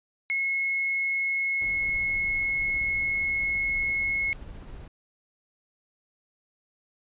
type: tone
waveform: sine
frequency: 2176 Hz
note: C#7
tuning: 33 cents flat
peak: -24 dBFS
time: 0.3-4.33 s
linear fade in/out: 0 ms
type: noise with tremolo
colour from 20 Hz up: brown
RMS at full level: -40 dBFS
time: 1.61-4.88 s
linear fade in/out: 5 ms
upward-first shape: sine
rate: 15 Hz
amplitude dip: 25%
effects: resampled to 8000 Hz